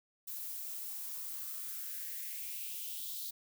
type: noise with high-pass filter sweep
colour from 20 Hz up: violet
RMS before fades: -42 dBFS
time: 0.27-3.31 s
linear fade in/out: 10 ms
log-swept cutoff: 530 to 4000 Hz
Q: 4.1
effects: none